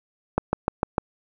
click train, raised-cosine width 1 ms, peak -6 dBFS, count 5, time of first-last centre 0.38-0.982 s, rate 6.65 Hz, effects none

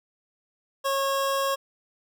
square tone pair together, 547.1 / 1093 Hz, C#5 / C#6, -23 / -25 cents, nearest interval octave, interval 1198 cents, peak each -27 dBFS, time 0.84-1.56 s, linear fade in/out 20 ms, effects none

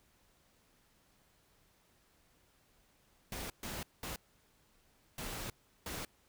pink noise bursts at uneven times, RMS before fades -42 dBFS, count 5, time 3.32-3.5 / 3.63-3.83 / 4.03-4.16 / 5.18-5.5 / 5.86-6.05 s, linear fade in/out 2 ms, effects pink hiss -70 dBFS RMS until 6.28 s

